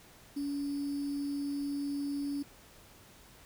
sine tone with sample-and-hold, 284 Hz, C#4, 42 cents sharp, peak -32 dBFS, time 0.36-2.43 s, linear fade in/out 10 ms, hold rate 4900 Hz, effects pink hiss -57 dBFS RMS until 3.45 s

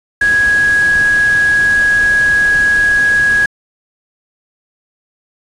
sine tone in noise, 1661 Hz, G#6, in tune, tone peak -8 dBFS, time 0.21-3.46 s, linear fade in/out 5 ms, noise pink, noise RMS -26 dBFS, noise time 0.21-3.46 s, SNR +15 dB, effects resampled to 24000 Hz

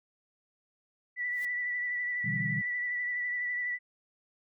sine tone with vibrato, 1964 Hz, B6, 10 cents flat, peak -30 dBFS, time 1.16-3.79 s, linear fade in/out 50 ms, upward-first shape sine, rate 12 Hz, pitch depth 23 cents each way
white noise with exponential growth, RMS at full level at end -48 dBFS, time 1.24-1.45 s, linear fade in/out 1 ms, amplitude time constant 45 ms
sine chord, E minor seventh, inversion second, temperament equal, 123.47 / 146.83 / 164.81 / 196 Hz, B2 / D3 / E3 / G3, 0 / 0 / 0 / 0 cents, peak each -37 dBFS, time 2.24-2.62 s, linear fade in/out 10 ms
effects none

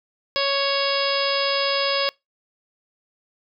harmonic tone, 555 Hz, C#5, 2 cents sharp, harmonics 1 / 2 / 3 / 4 / 5 / 6 / 7 / 8 / 9, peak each -24 / -27 / -31 / -31 / -29 / -29 / -32 / -30 / -27 dBFS, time 0.36-2.09 s, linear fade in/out 0 ms, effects noise-tail reverb RT60 0.2 s tail -25 dB re dry

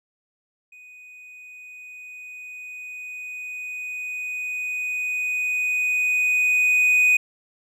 triangle tone with level ramp, 2489 Hz, D#7, in tune, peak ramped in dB -42 to -12 dBFS, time 0.72-7.17 s, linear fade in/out 5 ms, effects none

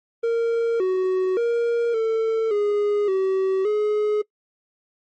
triangle tone with pitch steps, 462.6 / 373 / 469.3 / 447.2 / 412.9 / 381.5 / 421.7 Hz, A#4 / F#4 / A#4 / A4 / G#4 / G4 / G#4, -13 / +14 / +12 / +28 / -10 / -47 / +26 cents, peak -16 dBFS, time 0.23-4.22 s, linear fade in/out 10 ms, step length 570 ms, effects noise-tail reverb RT60 0.1 s tail -23 dB re dry + MP3 32 kbps

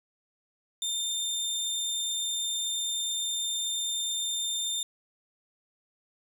25% pulse tone, 3609 Hz, A7, 43 cents sharp, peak -25 dBFS, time 0.82-4.83 s, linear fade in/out 2 ms, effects 10-bit

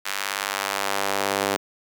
sawtooth tone with high-pass filter sweep, 99 Hz, G2, 18 cents sharp, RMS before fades -26 dBFS, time 0.05-1.57 s, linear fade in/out 10 ms, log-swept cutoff 1600 to 420 Hz, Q 0.88, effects none

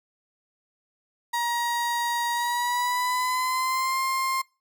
35% pulse tone with pitch glide, 948 to 1058 Hz, A#5 to C6, +29 to +19 cents, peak -22 dBFS, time 1.33-4.42 s, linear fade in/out 10 ms, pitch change +190 cents, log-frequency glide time 2.32-4 s, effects noise-tail reverb RT60 0.3 s tail -24 dB re dry

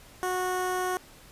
15% pulse tone with notch filter, 366.8 Hz, F#4, 15 cents flat, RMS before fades -29 dBFS, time 0.23-0.97 s, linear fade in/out 0 ms, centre 3900 Hz, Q 1.6, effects pink hiss -52 dBFS RMS until 1.31 s + resampled to 32000 Hz

